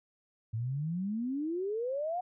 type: exponential sweep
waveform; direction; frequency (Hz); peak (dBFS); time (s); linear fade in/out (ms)
sine; up; 107.5 to 740; -31; 0.53-2.21; 10
effects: none